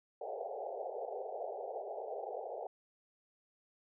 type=band-pass noise; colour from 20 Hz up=white; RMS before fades=-42 dBFS; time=0.21-2.67 s; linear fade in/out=5 ms; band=400 to 800 Hz; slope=96 dB/octave; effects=none